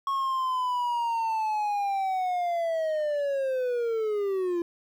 triangle linear sweep, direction down, 1100 to 338.6 Hz, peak -23 dBFS, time 0.07-4.62 s, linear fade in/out 2 ms, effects 10-bit

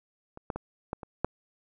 clicks, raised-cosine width 1 ms, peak -29 / -17 / -21 / -17 / -26 / -11 dBFS, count 6, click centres 0.374 / 0.502 / 0.56 / 0.931 / 1.032 / 1.246 s, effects none

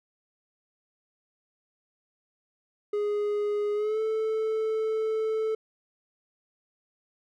triangle tone with pitch glide, 414.8 to 439 Hz, G#4 to A4, -2 to -4 cents, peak -23 dBFS, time 2.93-5.55 s, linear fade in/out 5 ms, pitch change +98 cents, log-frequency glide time 3.74-4 s, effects none

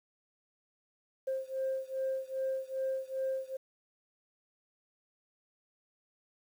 sine beating tone pair, 528 / 530.5 Hz, C5 / C5, +16 / +24 cents, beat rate 2.5 Hz, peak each -34 / -35 dBFS, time 1.27-3.57 s, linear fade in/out 10 ms, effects tanh soft clip ceiling -27 dBFS + 10-bit

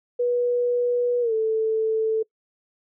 sine tone with pitch glide, 486.7 to 441.2 Hz, B4 to A4, -25 to +5 cents, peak -19 dBFS, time 0.19-2.23 s, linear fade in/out 10 ms, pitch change -170 cents, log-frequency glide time 1.21-1.33 s, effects noise-tail reverb RT60 0.1 s tail -24 dB re dry

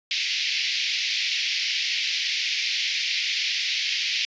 pink band-pass noise, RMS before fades -26 dBFS, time 0.11-4.25 s, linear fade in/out 0 ms, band 2100 to 5500 Hz, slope 48 dB/octave, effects resampled to 16000 Hz

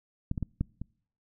clicks, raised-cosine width 5 ms, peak -17 / -21 / -19 / -15 / -24 dBFS, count 5, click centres 0.314 / 0.378 / 0.427 / 0.61 / 0.816 s, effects noise-tail reverb RT60 0.6 s tail -26 dB re dry

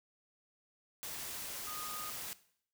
sine tone in noise, 1234 Hz, D#6, 15 cents flat, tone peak -45 dBFS, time 1.67-2.1 s, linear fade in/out 0 ms, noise white, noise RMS -43 dBFS, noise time 1.03-2.33 s, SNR -5 dB, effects noise-tail reverb RT60 0.6 s tail -17 dB re dry

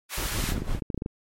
pink high-pass noise, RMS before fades -33 dBFS, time 0.09-0.55 s, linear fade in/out 50 ms, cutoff 1100 Hz, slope 12 dB/octave
brown noise with tremolo, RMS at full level -27 dBFS, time 0.17-0.8 s, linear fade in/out 10 ms, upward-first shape sine, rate 5.9 Hz, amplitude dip 65%
clicks, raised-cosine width 3 ms, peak -17 dBFS, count 12, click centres 0.44 / 0.49 / 0.521 / 0.58 / 0.62 / 0.749 / 0.822 / 0.902 / 0.945 / 0.977 / 1.021 / 1.061 s
effects MP3 64 kbps

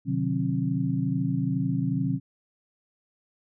sine tone cluster, 126.8 / 149.2 / 180.8 / 268.4 Hz, B2 / D3 / F#3 / C4, +46 / +28 / -40 / +44 cents, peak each -29 dBFS, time 0.05-2.2 s, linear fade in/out 50 ms, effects none

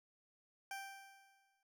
20% pulse tone with exponential decay, 784 Hz, G5, in tune, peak -37 dBFS, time 0.71-1.63 s, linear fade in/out 2 ms, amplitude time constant 200 ms, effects none

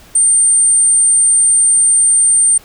sine tone, 8870 Hz, C#9, in tune, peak -7 dBFS, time 0.15-2.58 s, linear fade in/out 5 ms, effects pink hiss -42 dBFS RMS until 2.64 s

